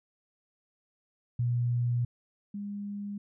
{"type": "tone pair in turn", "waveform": "sine", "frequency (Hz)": [120.8, 203.2], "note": ["B2", "G#3"], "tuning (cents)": [-38, -38], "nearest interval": "major sixth", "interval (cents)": 900, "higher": "second", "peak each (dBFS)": [-25, -34], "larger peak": "first", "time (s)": [[1.39, 2.05], [2.54, 3.18]], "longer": "first", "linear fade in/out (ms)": 5, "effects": []}